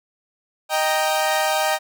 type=chord; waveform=sawtooth; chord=Eb major; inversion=none; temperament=equal; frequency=622.3 / 784 / 932.3 Hz; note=Eb5 / G5 / Bb5; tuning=0 / 0 / 0 cents; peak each=-18 / -18 / -22 dBFS; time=0.69-1.79 s; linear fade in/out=50 ms; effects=none